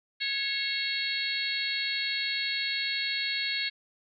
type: harmonic tone with a mistuned harmonic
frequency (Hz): 546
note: C#5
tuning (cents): -26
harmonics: 3 / 4 / 5 / 6 / 7 / 8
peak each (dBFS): -37 / -33 / -38 / -38 / -35 / -33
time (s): 0.2-3.7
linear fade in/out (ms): 20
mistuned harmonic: 3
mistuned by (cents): +32
effects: none